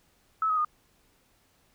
sine tone with pitch steps, 1300 / 1262.3 / 1225.6 Hz, E6 / D#6 / D#6, -24 / +25 / -27 cents, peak -23 dBFS, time 0.42-0.648 s, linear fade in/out 2 ms, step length 76 ms, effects pink hiss -66 dBFS RMS until 1.74 s

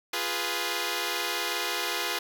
5% pulse chord, F diminished, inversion none, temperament equal, 349.2 / 415.3 / 493.9 Hz, F4 / Ab4 / Cb5, 0 / 0 / 0 cents, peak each -21 dBFS, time 0.13-2.19 s, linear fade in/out 5 ms, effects none

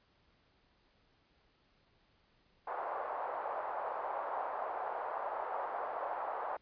white band-pass noise, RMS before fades -39 dBFS, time 2.67-6.57 s, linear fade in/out 5 ms, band 580 to 1000 Hz, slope 24 dB/octave, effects pink hiss -71 dBFS RMS until 6.61 s + resampled to 11025 Hz

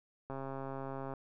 click train, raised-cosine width 1 ms, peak -28 dBFS, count 114, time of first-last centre 0.3-1.137 s, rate 135 Hz, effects none

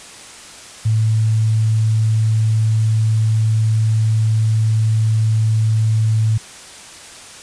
sine tone, 110 Hz, A2, in tune, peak -12 dBFS, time 0.85-6.38 s, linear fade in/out 10 ms, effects white hiss -37 dBFS RMS until 7.42 s + resampled to 22050 Hz

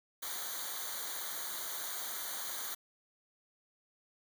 white noise with comb filter, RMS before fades -40 dBFS, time 0.22-2.75 s, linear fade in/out 10 ms, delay 0.38 ms, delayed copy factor -0.95, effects none

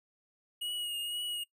square tone with vibrato, 2885 Hz, F#7, 44 cents flat, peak -35 dBFS, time 0.61-1.44 s, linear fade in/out 10 ms, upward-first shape triangle, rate 2 Hz, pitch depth 33 cents each way, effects noise-tail reverb RT60 0.1 s tail -19 dB re dry

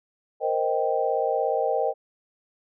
sine chord, C minor seventh, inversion third, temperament equal, 466.2 / 523.3 / 622.3 / 784 Hz, Bb4 / C5 / Eb5 / G5, 0 / 0 / 0 / 0 cents, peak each -27 dBFS, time 0.4-1.94 s, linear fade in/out 50 ms, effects none

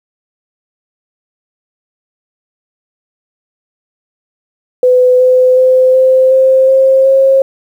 sine tone with pitch steps, 503 / 508.6 / 514.2 / 519.8 / 525.6 / 531.4 / 537.2 Hz, B4 / C5 / C5 / C5 / C5 / C5 / C5, +32 / -49 / -30 / -11 / +8 / +27 / +46 cents, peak -4 dBFS, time 4.83-7.42 s, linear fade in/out 2 ms, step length 370 ms, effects 7-bit

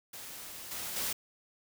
white noise with level steps, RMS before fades -45 / -39 / -34 dBFS, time 0.13-1.13 s, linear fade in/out 5 ms, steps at 0.71 / 0.96 s, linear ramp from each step 5 ms, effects none

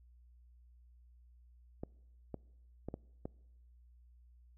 clicks, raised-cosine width 2 ms, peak -27 dBFS, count 5, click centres 1.835 / 2.343 / 2.886 / 2.941 / 3.255 s, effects noise-tail reverb RT60 1.0 s tail -25 dB re dry + added 60 Hz sine -59 dBFS peak until 4.57 s

